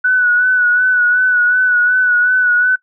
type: tone with vibrato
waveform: sine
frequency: 1481 Hz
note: F#6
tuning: 1 cent sharp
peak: -9 dBFS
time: 0.04-2.76 s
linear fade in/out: 10 ms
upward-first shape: sine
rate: 2.7 Hz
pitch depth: 34 cents each way
effects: noise-tail reverb RT60 0.1 s tail -21 dB re dry